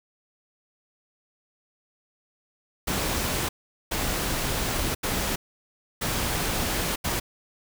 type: noise bursts at uneven times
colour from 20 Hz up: pink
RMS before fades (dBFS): -27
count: 5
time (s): 2.87-3.49 / 3.91-4.95 / 5.03-5.36 / 6.01-6.96 / 7.04-7.2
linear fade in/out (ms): 10
effects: none